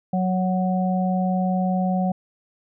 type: harmonic tone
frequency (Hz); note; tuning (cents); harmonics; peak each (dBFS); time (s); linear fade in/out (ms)
185; F#3; 0; 1 / 3 / 4; -20 / -30 / -26; 0.13-2.12; 5
effects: none